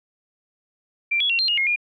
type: tone with pitch steps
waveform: sine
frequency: 2361 / 3364 / 2740 / 4176 / 2859 / 2148 / 2421 Hz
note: D7 / G#7 / F7 / C8 / F7 / C7 / D#7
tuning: +9 / +22 / -34 / -4 / +40 / +45 / -48 cents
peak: -18 dBFS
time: 1.11-1.761 s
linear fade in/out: 10 ms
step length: 93 ms
effects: none